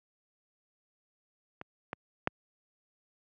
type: clicks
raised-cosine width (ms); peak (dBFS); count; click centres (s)
0.5; -25 / -20 / -11; 3; 1.614 / 1.931 / 2.274
effects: high-pass 100 Hz 12 dB/octave